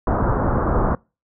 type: low-pass noise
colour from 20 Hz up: pink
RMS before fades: -19 dBFS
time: 0.07-0.95 s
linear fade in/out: 2 ms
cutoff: 1400 Hz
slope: 48 dB/octave
effects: noise-tail reverb RT60 0.3 s tail -26 dB re dry